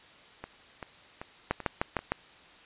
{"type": "two click trains", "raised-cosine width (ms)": 0.5, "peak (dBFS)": [-11, -23], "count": [5, 5], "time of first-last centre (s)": [[1.51, 2.12], [0.44, 1.99]], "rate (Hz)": [6.56, 2.58], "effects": ["white hiss -54 dBFS RMS until 2.65 s", "resampled to 8000 Hz"]}